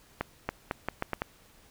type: accelerating click train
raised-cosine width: 0.5 ms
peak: -14 dBFS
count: 7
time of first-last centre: 0.21-1.219 s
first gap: 280 ms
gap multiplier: 0.79
effects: pink hiss -59 dBFS RMS until 1.7 s